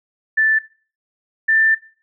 sine tone pair in turn, 1760 / 1778.4 Hz, A6 / A6, 0 / +18 cents, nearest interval unison, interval 18 cents, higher second, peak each -12 dBFS, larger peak neither, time 0.37-0.59 / 1.48-1.75 s, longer second, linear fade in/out 10 ms, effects noise-tail reverb RT60 0.4 s tail -18 dB re dry

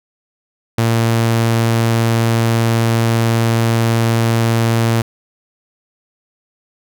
sawtooth tone, 114.8 Hz, A#2, 26 cents flat, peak -8 dBFS, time 0.78-5.02 s, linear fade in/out 5 ms, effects none

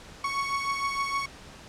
30% pulse beating tone pair, 1108.7 / 1115.2 Hz, C#6 / C#6, 0 / +10 cents, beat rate 6.5 Hz, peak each -26 / -30 dBFS, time 0.24-1.26 s, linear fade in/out 5 ms, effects pink hiss -47 dBFS RMS until 1.68 s + low-pass 7000 Hz 12 dB/octave

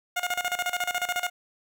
15% pulse tone with tremolo, 715 Hz, F5, 41 cents sharp, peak -18 dBFS, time 0.16-1.3 s, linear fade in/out 10 ms, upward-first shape square, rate 14 Hz, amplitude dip 80%, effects none

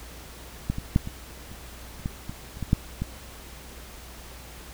clicks, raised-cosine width 5 ms, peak -12 / -18 / -6 / -21 / -29 / -29 / -15 / -21 / -30 / -17 / -6 / -15 dBFS, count 12, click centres 0.7 / 0.784 / 0.961 / 1.074 / 1.516 / 1.997 / 2.059 / 2.295 / 2.571 / 2.627 / 2.731 / 3.02 s, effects added 60 Hz sine -45 dBFS peak until 4.73 s + pink hiss -45 dBFS RMS until 4.73 s

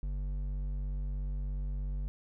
triangle tone with hard clipping, 48.45 Hz, G1, 20 cents flat, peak -34 dBFS, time 0.03-2.08 s, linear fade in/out 0 ms, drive 11 dB, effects none

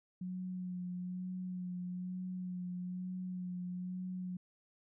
sine tone with vibrato, 181.6 Hz, F#3, 32 cents flat, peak -38 dBFS, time 0.21-4.37 s, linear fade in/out 5 ms, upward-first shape sine, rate 1.1 Hz, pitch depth 22 cents each way, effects none

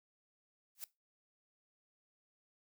blue noise with exponential growth, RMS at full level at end -39 dBFS, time 0.75-0.84 s, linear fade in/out 1 ms, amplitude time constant 18 ms, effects noise-tail reverb RT60 0.2 s tail -19 dB re dry

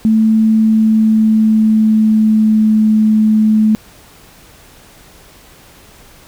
sine tone with pitch glide, 220 to 216.3 Hz, A3 to A3, 0 to -29 cents, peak -7 dBFS, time 0.05-3.75 s, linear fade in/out 0 ms, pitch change -29 cents, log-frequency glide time 0.42-2.85 s, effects pink hiss -42 dBFS RMS until 6.27 s

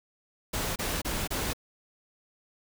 pink noise bursts, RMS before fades -31 dBFS, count 4, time 0.53-1.534 s, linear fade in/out 10 ms, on 230 ms, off 28 ms, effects none

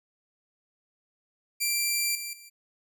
10% pulse tone with level steps, 2358 Hz, D7, 6 cents sharp, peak -16 / -25 / -38 dBFS, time 1.6-2.5 s, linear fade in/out 20 ms, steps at 2.15 / 2.33 s, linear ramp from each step 2 ms, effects none

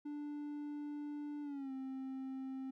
triangle tone with pitch glide, 293.7 to 264.7 Hz, D4 to C4, 0 to +20 cents, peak -39 dBFS, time 0.05-2.71 s, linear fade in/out 10 ms, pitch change -180 cents, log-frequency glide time 1.42-1.72 s, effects none

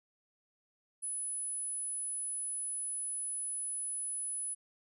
sine tone, 10100 Hz, D#9, 25 cents sharp, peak -35 dBFS, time 1.02-4.55 s, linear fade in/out 20 ms, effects none

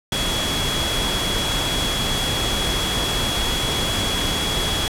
sine tone in noise, 3347 Hz, G#7, 13 cents sharp, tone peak -24 dBFS, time 0.12-4.88 s, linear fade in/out 2 ms, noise pink, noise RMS -23 dBFS, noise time 0.12-4.88 s, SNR -4 dB, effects low-pass 11000 Hz 12 dB/octave

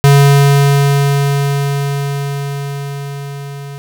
square tone with level ramp, 140.8 Hz, C#3, 27 cents sharp, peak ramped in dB -4 to -26 dBFS, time 0.04-3.78 s, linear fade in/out 0 ms, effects none

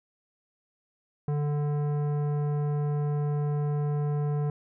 triangle tone with tanh clipping, 146.83 Hz, D3, in tune, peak -27 dBFS, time 1.28-4.5 s, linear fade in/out 2 ms, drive 18 dB, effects none

